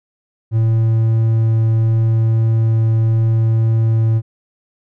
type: tone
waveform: triangle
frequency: 112.4 Hz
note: A2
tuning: 37 cents sharp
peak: -9 dBFS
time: 0.51-4.22 s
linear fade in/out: 50 ms
effects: none